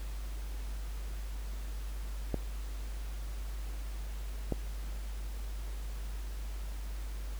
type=clicks; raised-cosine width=2 ms; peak=-18 dBFS; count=2; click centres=2.343 / 4.523 s; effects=added 50 Hz sine -36 dBFS peak until 7.39 s + pink hiss -52 dBFS RMS until 7.39 s